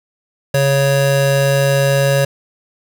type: tone pair together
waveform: square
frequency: 138.6 / 554.4 Hz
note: C#3 / C#5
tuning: 0 / 0 cents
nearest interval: 2 octaves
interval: 2400 cents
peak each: -15 dBFS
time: 0.54-2.25 s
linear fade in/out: 5 ms
effects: none